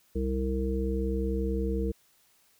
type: harmonic tone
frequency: 65.41 Hz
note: C2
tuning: in tune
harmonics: 1 / 3 / 5 / 7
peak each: -29 / -33 / -35 / -33 dBFS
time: 0.15-1.92 s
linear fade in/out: 10 ms
effects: white hiss -65 dBFS RMS until 2.59 s